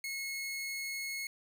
sawtooth tone, 2176 Hz, C#7, 33 cents flat, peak -33 dBFS, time 0.04-1.27 s, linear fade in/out 2 ms, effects none

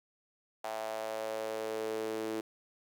sawtooth tone with high-pass filter sweep, 110 Hz, A2, in tune, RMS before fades -37 dBFS, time 0.64-2.41 s, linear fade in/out 5 ms, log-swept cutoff 710 to 360 Hz, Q 4.6, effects none

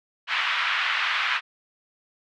pink band-pass noise, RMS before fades -25 dBFS, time 0.27-1.41 s, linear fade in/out 50 ms, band 1200 to 3200 Hz, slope 24 dB/octave, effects none

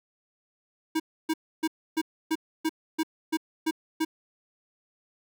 square tone bursts, 318.7 Hz, D#4, 42 cents sharp, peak -24 dBFS, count 10, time 0.95-4.05 s, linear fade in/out 10 ms, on 49 ms, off 290 ms, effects none

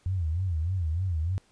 sine tone with vibrato, 86.1 Hz, F2, 24 cents flat, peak -25 dBFS, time 0.06-1.38 s, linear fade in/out 0 ms, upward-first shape sine, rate 3.3 Hz, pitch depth 180 cents each way, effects pink hiss -64 dBFS RMS until 1.51 s + resampled to 22050 Hz

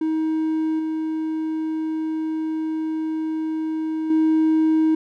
triangle tone with level steps, 316.3 Hz, D#4, 29 cents sharp, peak -17 / -20 / -12 dBFS, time 0.01-4.95 s, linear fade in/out 5 ms, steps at 0.79 / 4.1 s, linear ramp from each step 5 ms, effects tanh soft clip ceiling -9 dBFS

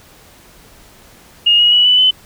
sine tone with pitch steps, 2851 / 2894 / 2938 / 2982 / 3028 Hz, F7 / F#7 / F#7 / F#7 / F#7, +35 / -39 / -13 / +13 / +39 cents, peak -7 dBFS, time 1.46-2.11 s, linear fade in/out 10 ms, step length 130 ms, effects pink hiss -44 dBFS RMS until 2.25 s

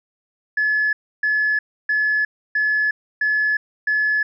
sine tone bursts, 1713 Hz, A6, 47 cents flat, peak -15 dBFS, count 6, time 0.57-4.23 s, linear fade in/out 5 ms, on 360 ms, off 300 ms, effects tanh soft clip ceiling -12 dBFS

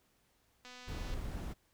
click train, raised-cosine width 0.2 ms, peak -35 dBFS, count 123, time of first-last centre 0.65-1.14 s, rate 249 Hz
brown noise, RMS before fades -40 dBFS, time 0.87-1.54 s, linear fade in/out 20 ms
effects pink hiss -73 dBFS RMS until 1.73 s

